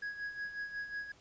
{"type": "tone with tremolo", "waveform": "triangle", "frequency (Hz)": 1661.2, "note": "G#6", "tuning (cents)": 0, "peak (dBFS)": -34, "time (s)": [0.02, 1.12], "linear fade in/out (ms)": 5, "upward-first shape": "sine", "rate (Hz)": 5.5, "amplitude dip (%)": 65, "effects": ["pink hiss -63 dBFS RMS until 1.2 s", "resampled to 16000 Hz"]}